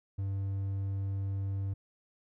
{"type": "tone", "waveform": "triangle", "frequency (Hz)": 97.8, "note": "G2", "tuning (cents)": -4, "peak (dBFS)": -29, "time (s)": [0.18, 1.74], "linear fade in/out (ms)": 10, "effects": []}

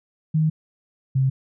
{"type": "tone pair in turn", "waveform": "sine", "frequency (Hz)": [156.8, 132.96], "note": ["D#3", "C3"], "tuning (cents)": [14, 28], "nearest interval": "minor third", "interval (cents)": 286, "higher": "first", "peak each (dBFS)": -16, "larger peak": "neither", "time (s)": [[0.34, 0.5], [1.15, 1.3]], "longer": "first", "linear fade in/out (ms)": 10, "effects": []}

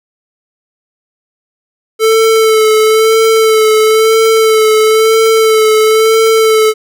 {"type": "tone with vibrato", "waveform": "square", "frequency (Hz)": 440, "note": "A4", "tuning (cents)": 0, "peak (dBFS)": -6, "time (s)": [1.99, 6.74], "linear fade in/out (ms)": 50, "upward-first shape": "sine", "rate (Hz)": 1, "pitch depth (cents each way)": 25, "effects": []}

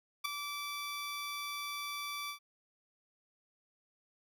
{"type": "tone with ADSR envelope", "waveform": "15% pulse", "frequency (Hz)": 1160, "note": "D6", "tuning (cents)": -22, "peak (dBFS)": -23, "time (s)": [0.24, 2.39], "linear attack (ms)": 14, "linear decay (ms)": 5, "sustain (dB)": -9, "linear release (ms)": 97, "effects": []}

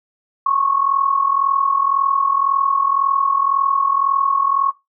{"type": "tone with amplitude modulation", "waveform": "sine", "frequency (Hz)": 1100, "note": "C#6", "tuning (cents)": -14, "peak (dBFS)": -11, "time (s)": [0.46, 4.71], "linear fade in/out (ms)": 5, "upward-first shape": "sine", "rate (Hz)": 41.9, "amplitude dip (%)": 80, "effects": ["noise-tail reverb RT60 0.2 s tail -18 dB re dry"]}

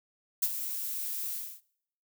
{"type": "noise with ADSR envelope", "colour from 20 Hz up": "violet", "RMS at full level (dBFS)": -25, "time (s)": [0.42, 1.61], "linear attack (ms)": 10, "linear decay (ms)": 48, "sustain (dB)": -10, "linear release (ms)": 290, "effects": ["noise-tail reverb RT60 0.7 s tail -23 dB re dry"]}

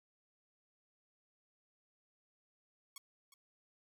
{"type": "tone with echo", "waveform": "5% pulse", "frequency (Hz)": 1108.7, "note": "C#6", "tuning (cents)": 0, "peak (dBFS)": -35, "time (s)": [2.96, 2.98], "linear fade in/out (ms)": 2, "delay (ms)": 360, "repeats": 1, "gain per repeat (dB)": -13, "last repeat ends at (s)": 3.34, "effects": []}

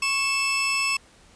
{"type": "tone pair together", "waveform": "sawtooth", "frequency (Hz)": [1102, 2637], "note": ["C#6", "E7"], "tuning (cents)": [-11, 0], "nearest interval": "octave + minor third", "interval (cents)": 1511, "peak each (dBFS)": [-25, -19], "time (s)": [0.02, 0.97], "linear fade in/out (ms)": 5, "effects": ["pink hiss -54 dBFS RMS until 1.35 s", "resampled to 22050 Hz"]}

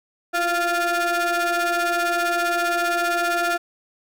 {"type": "ring-modulated tone", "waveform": "35% pulse", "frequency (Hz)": 349.2, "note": "F4", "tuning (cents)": 0, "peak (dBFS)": -15, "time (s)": [0.33, 3.58], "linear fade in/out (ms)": 20, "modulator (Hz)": 1040, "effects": []}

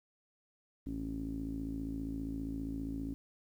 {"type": "tone with low-pass filter", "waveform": "sawtooth", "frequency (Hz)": 55, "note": "A1", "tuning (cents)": 0, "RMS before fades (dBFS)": -39, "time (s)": [0.86, 3.14], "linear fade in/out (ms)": 0, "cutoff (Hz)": 280, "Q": 9.2, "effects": ["11-bit"]}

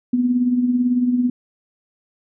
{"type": "tone with tremolo", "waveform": "sine", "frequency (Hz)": 246.9, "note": "B3", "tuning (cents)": 0, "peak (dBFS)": -12, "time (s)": [0.13, 1.3], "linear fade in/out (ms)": 5, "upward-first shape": "triangle", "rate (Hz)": 18, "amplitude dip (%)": 60, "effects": []}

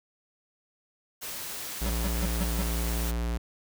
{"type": "noise", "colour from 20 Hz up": "white", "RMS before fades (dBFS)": -37, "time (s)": [1.21, 3.12], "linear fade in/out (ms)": 20}
{"type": "tone", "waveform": "square", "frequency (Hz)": 58.27, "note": "A#1", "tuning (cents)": 0, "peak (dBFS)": -28, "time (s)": [1.81, 3.38], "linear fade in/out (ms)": 10}
{"type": "tone bursts", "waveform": "square", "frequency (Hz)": 189, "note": "F#3", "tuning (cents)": 37, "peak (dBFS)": -30, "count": 5, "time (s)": [1.86, 2.62], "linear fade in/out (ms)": 0, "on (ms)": 32, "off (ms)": 150}
{"effects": []}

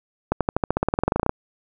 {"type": "accelerating click train", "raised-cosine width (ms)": 1, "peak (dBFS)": -5, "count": 19, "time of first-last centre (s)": [0.32, 1.294], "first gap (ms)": 87, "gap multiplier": 0.94, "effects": []}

